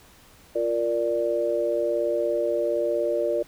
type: chord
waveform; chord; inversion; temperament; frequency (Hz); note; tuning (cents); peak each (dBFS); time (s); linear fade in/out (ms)
sine; Bb major; second; equal; 349.2 / 466.2 / 587.3; F4 / Bb4 / D5; 0 / 0 / 0; -28 / -27 / -24; 0.55-3.43; 10
effects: pink hiss -53 dBFS RMS until 3.47 s

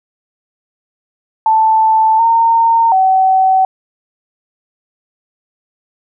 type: tone with pitch steps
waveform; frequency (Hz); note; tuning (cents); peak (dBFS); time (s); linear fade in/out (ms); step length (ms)
sine; 881 / 916 / 759; A5 / A#5 / F#5; +2 / -31 / +44; -7; 1.46-3.65; 2; 730
effects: none

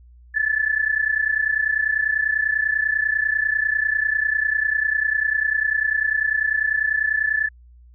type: tone pair together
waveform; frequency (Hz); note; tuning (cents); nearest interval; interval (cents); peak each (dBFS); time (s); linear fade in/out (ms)
sine; 1724 / 1754.1; A6 / A6; -36 / -6; unison; 30; -21; 0.34-7.49; 20
effects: added 60 Hz sine -45 dBFS peak until 7.94 s

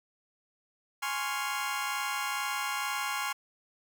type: chord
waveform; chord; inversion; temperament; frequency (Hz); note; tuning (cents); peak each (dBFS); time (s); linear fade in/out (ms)
25% pulse; Db major seventh; second; equal; 830.6 / 1046.5 / 1108.7 / 1396.9; Ab5 / C6 / Db6 / F6; 0 / 0 / 0 / 0; -33; 1.02-3.33; 10
effects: none

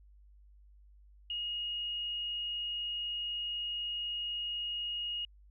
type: tone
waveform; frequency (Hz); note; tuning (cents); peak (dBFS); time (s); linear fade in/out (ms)
sine; 2872; F7; +48; -34; 1.3-5.25; 2
effects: added 50 Hz sine -56 dBFS peak until 5.5 s

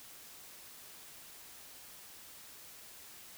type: silence
effects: white hiss -53 dBFS RMS until 3.37 s

